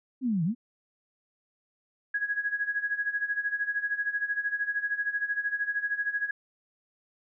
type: linear two-way sweep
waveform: sine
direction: down then up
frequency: 271 to 152.5 to 256.7 Hz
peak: -24 dBFS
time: 0.21-0.55 s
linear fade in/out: 50 ms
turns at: 0.44 s
type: tone with tremolo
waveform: sine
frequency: 1661.2 Hz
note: G#6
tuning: in tune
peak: -24 dBFS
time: 2.14-6.31 s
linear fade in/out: 5 ms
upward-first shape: sine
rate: 13 Hz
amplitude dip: 80%
effects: none